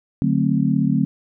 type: chord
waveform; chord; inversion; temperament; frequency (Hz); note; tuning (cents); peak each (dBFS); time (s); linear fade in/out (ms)
sine; D dominant seventh; none; just; 146.83 / 183.54 / 220.2 / 264.3; D3 / F#3 / A3 / C4; 0 / -14 / +2 / +18; -21; 0.22-1.05; 0
effects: none